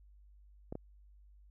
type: clicks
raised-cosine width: 2 ms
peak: -27 dBFS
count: 2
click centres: 0.725 / 0.754 s
effects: added 50 Hz sine -57 dBFS peak until 1.5 s